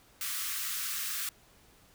white high-pass noise, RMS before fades -35 dBFS, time 0.21-1.29 s, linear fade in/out 2 ms, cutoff 1100 Hz, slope 96 dB/octave, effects pink hiss -61 dBFS RMS until 1.94 s

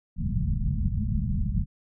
pink low-pass noise, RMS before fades -26 dBFS, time 0.16-1.66 s, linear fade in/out 50 ms, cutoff 220 Hz, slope 96 dB/octave, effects none

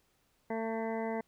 harmonic tone, 224.4 Hz, A3, 34 cents sharp, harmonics 1 / 2 / 3 / 4 / 5 / 7 / 8 / 9, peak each -37 / -37 / -39 / -41 / -52 / -52 / -53 / -47 dBFS, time 0.5-1.21 s, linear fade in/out 5 ms, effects pink hiss -73 dBFS RMS until 1.27 s

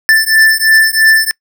square beating tone pair, 1764 / 1767 Hz, A6 / A6, +4 / +7 cents, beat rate 3 Hz, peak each -10 / -10 dBFS, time 0.09-1.31 s, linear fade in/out 0 ms, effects noise-tail reverb RT60 0.1 s tail -26 dB re dry

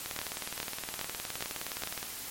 two click trains, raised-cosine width 0.2 ms, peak -15 / -18 dBFS, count 5 / 39, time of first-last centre 0.19-1.836 / 0.06-2.029 s, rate 2.43 / 19.3 Hz, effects white hiss -41 dBFS RMS until 2.3 s + MP3 64 kbps

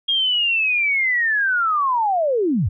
sine linear sweep, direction down, 3264 to 70.7 Hz, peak -16 dBFS, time 0.08-2.69 s, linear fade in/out 10 ms, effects none

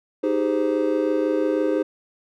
triangle chord, Ab major seventh, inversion second, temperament just, 311.5 / 389.3 / 415.3 / 519.1 Hz, Eb4 / G4 / Ab4 / C5, +2 / -12 / 0 / -14 cents, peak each -21 / -25 / -24 / -22 dBFS, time 0.23-1.83 s, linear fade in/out 10 ms, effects none

